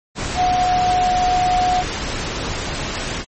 sine tone in noise, 729 Hz, F#5, 26 cents flat, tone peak -14 dBFS, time 0.35-1.84 s, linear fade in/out 50 ms, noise pink, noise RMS -24 dBFS, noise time 0.15-3.25 s, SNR +7 dB, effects low-pass 10000 Hz 12 dB/octave + MP3 32 kbps

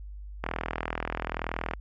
click train, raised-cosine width 0.5 ms, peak -14 dBFS, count 54, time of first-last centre 0.44-1.736 s, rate 40.9 Hz, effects added 50 Hz sine -38 dBFS peak until 1.8 s + MP3 48 kbps

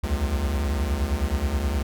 square tone cluster, 61.8 / 70.9 / 80.8 Hz, B1 / C#2 / E2, +2 / +40 / -34 cents, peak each -30 / -25 / -30 dBFS, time 0.03-1.83 s, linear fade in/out 10 ms, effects none

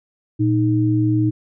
sine tone pair together, 116.54 / 311.1 Hz, A#2 / D#4, 0 / 0 cents, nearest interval octave + perfect fourth, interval 1700 cents, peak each -17 dBFS, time 0.39-1.31 s, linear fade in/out 20 ms, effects none

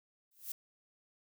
violet noise with exponential growth, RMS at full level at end -36 dBFS, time 0.31-0.52 s, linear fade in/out 5 ms, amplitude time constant 44 ms, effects none

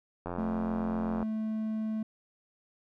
click train, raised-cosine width 1 ms, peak -22 dBFS, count 86, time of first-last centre 0.26-1.228 s, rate 87.8 Hz
triangle tone, 218.4 Hz, A3, 13 cents flat, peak -28 dBFS, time 0.38-2.03 s, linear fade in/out 5 ms
effects none

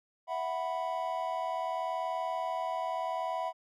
triangle chord, E suspended second, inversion none, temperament equal, 659.3 / 740 / 987.8 Hz, E5 / F#5 / B5, 0 / 0 / 0 cents, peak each -34 dBFS, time 0.27-3.53 s, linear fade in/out 50 ms, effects none

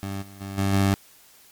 20% pulse tone with level steps, 98 Hz, G2, in tune, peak -24 / -38 / -27 / -16 / -13 dBFS, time 0.03-0.94 s, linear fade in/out 0 ms, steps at 0.21 / 0.4 / 0.57 / 0.72 s, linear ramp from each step 20 ms, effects white hiss -53 dBFS RMS until 1.51 s + MP3 96 kbps

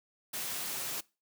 white high-pass noise, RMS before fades -37 dBFS, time 0.33-1.01 s, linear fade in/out 10 ms, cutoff 100 Hz, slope 48 dB/octave, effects noise-tail reverb RT60 0.3 s tail -23 dB re dry

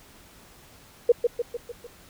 sine tone with echo, 476.7 Hz, A#4, 39 cents sharp, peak -12 dBFS, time 1.09-1.12 s, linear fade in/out 5 ms, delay 150 ms, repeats 5, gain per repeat -5 dB, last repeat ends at 1.87 s, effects pink hiss -52 dBFS RMS until 2.09 s

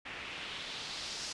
white noise with low-pass filter sweep, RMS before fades -42 dBFS, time 0.05-1.33 s, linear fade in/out 10 ms, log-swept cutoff 2300 to 5700 Hz, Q 2.1, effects resampled to 24000 Hz

